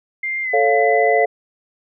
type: tone with pitch glide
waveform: sine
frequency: 2102 to 2009 Hz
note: C7 to B6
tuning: +7 to +29 cents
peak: -20 dBFS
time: 0.23-1.25 s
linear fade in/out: 5 ms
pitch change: -78 cents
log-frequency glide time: 0.43-0.5 s
type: chord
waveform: sine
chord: A augmented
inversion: none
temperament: equal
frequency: 440 / 554.4 / 698.5 Hz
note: A4 / C#5 / E#5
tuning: 0 / 0 / 0 cents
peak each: -17 / -19 / -16 dBFS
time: 0.53-1.26 s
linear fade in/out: 10 ms
effects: none